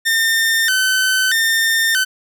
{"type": "tone with vibrato", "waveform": "sawtooth", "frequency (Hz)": 1661.2, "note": "G#6", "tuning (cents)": 0, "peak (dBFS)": -10, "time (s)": [0.05, 2.05], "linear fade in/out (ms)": 20, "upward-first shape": "square", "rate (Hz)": 0.79, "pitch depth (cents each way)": 150, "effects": []}